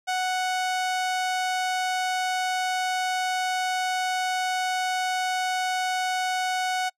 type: tone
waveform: sawtooth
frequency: 740 Hz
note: F#5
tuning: in tune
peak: -20 dBFS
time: 0.07-6.9 s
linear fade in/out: 20 ms
effects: noise-tail reverb RT60 0.1 s tail -26 dB re dry + low-pass 9000 Hz 12 dB/octave